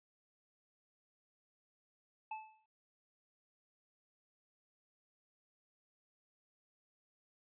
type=tone with exponential decay; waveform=square; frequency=871 Hz; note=A5; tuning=18 cents flat; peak=-39 dBFS; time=2.31-2.66 s; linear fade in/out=5 ms; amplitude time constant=74 ms; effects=noise-tail reverb RT60 0.1 s tail -23 dB re dry + resampled to 8000 Hz